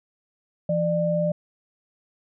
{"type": "tone pair together", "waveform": "sine", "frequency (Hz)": [168.8, 597.7], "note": ["E3", "D5"], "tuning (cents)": [41, 30], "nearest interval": "octave + minor seventh", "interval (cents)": 2189, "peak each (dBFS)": [-24, -22], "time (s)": [0.69, 1.32], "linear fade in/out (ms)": 5, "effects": []}